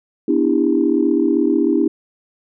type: chord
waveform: sine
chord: E minor seventh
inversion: second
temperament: equal with one note detuned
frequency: 246.9 / 293.7 / 329.6 / 399.3 Hz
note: B3 / D4 / E4 / G4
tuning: 0 / 0 / 0 / +32 cents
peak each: -20 / -17 / -17 / -20 dBFS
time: 0.28-1.88 s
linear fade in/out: 5 ms
effects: tanh soft clip ceiling -2 dBFS